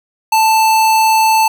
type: tone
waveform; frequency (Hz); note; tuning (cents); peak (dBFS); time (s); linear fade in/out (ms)
square; 882; A5; +4; -9; 0.32-1.48; 5
effects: none